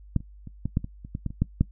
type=clicks; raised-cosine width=5 ms; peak=-10 / -30 / -26 / -15 / -10 / -21 / -28 / -18 / -16 / -26 / -9 / -7 dBFS; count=12; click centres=0.163 / 0.205 / 0.473 / 0.656 / 0.771 / 0.844 / 1.049 / 1.151 / 1.263 / 1.305 / 1.42 / 1.61 s; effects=noise-tail reverb RT60 0.1 s tail -20 dB re dry + added 50 Hz sine -45 dBFS peak until 1.71 s